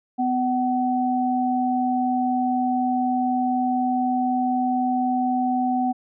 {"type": "tone pair together", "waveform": "sine", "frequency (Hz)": [251.4, 754], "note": ["B3", "F#5"], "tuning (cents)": [31, 32], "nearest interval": "octave + perfect fifth", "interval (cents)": 1901, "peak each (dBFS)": -22, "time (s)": [0.18, 5.93], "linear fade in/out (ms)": 20, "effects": []}